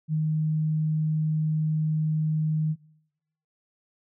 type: tone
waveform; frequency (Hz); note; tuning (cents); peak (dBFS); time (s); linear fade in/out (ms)
sine; 155.56; D#3; 0; -22; 0.08-2.76; 50
effects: noise-tail reverb RT60 0.8 s tail -22 dB re dry

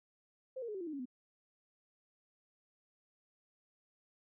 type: tone with pitch steps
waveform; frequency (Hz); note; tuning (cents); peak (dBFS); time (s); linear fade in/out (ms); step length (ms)
sine; 520 / 468.7 / 422.4 / 380.7 / 343.1 / 309.2 / 278.7 / 251.1; C5 / A#4 / G#4 / F#4 / F4 / D#4 / C#4 / B3; -11 / +9 / +29 / +49 / -31 / -11 / +9 / +29; -39; 0.56-1.056; 10; 62
effects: none

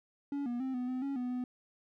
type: tone with pitch steps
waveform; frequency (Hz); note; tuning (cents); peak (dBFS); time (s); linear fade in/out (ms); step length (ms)
triangle; 283 / 240.8 / 262.6 / 248.9 / 255.2 / 277 / 247.9 / 249.8; C#4 / B3 / C4 / B3 / C4 / C#4 / B3 / B3; +36 / -44 / +6 / +14 / -43 / -1 / +7 / +20; -31; 0.32-1.44; 2; 140
effects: none

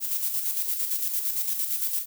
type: noise with tremolo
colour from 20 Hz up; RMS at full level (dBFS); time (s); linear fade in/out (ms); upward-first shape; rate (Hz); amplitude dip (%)
violet; -26; 0-2.06; 50; square; 8.8; 45
effects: none

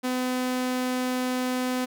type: tone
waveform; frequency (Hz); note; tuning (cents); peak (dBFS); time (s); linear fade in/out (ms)
sawtooth; 253.1; B3; +43; -21; 0.03-1.86; 20
effects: none

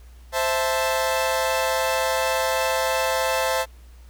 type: chord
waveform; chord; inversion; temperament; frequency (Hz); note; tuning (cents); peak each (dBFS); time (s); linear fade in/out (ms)
sawtooth; A minor; first; equal; 523.3 / 659.3 / 880; C5 / E5 / A5; 0 / 0 / 0; -20 / -22 / -22; 0.32-3.66; 50
effects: added 60 Hz sine -43 dBFS peak until 4.09 s + pink hiss -57 dBFS RMS until 4.09 s

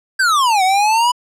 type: exponential two-way sweep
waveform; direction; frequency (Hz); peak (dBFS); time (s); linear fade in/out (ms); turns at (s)
square; down then up; 1611 to 736 to 994; -12; 0.19-1.12; 10; 0.63
effects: low-pass 10000 Hz 12 dB/octave

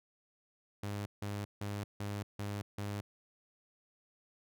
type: tone bursts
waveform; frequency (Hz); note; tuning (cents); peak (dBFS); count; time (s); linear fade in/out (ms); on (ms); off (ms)
sawtooth; 102; G#2; -31; -33; 6; 0.83-3.01; 5; 230; 160
effects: none

